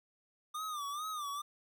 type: tone with vibrato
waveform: square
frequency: 1200 Hz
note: D6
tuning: 37 cents sharp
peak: -38 dBFS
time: 0.54-1.42 s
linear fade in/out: 10 ms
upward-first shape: sine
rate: 2.3 Hz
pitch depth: 110 cents each way
effects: 12-bit